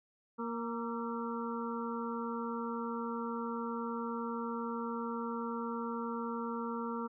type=harmonic tone with a mistuned harmonic; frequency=233.1 Hz; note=A#3; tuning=in tune; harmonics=1 / 2 / 4 / 5 / 6; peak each=-38 / -41 / -43 / -44 / -45 dBFS; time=0.38-7.08 s; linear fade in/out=20 ms; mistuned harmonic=6; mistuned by=-55 cents; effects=none